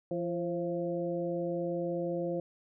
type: harmonic tone with a mistuned harmonic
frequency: 171.2 Hz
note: F3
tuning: 34 cents flat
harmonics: 1 / 2 / 3 / 4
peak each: -37 / -35 / -34 / -43 dBFS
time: 0.11-2.4 s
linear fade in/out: 2 ms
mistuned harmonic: 3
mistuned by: +47 cents
effects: none